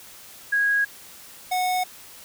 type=tone pair in turn; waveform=sine / square; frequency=1648 / 734.1 Hz; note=G#6 / F#5; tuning=-14 / -14 cents; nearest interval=octave + major second; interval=1400 cents; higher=first; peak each=-18 / -22 dBFS; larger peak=first; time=0.52-0.85 / 1.51-1.84 s; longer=neither; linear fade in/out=10 ms; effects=white hiss -45 dBFS RMS until 2.24 s